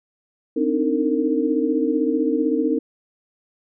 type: tone cluster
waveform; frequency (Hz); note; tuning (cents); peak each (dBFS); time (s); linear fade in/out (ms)
sine; 260.1 / 297.9 / 313.6 / 457.7; C4 / D4 / D#4 / A#4; -10 / +25 / +14 / -32; -23; 0.56-2.79; 10
effects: none